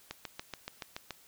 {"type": "click train", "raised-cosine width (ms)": 0.2, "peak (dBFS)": -21, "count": 8, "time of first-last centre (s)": [0.11, 1.107], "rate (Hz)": 7.02, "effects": ["white hiss -60 dBFS RMS until 1.27 s"]}